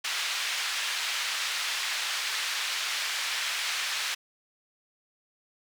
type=band-pass noise; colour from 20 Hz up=white; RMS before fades=-31 dBFS; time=0.04-4.15 s; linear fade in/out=10 ms; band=1400 to 4000 Hz; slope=12 dB/octave; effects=none